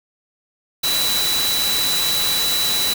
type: tone in noise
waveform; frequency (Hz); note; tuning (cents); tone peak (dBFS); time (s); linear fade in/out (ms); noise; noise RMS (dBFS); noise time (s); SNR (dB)
sine; 3951; B7; 0; -19; 0.83-2.94; 10; white; -22; 0.83-2.94; 0
effects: none